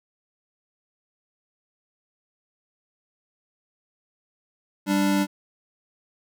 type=tone pair together; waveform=square; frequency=196 / 293.7 Hz; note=G3 / D4; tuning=0 / 0 cents; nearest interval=perfect fifth; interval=700 cents; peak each=-23 dBFS; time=4.86-5.27 s; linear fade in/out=50 ms; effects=none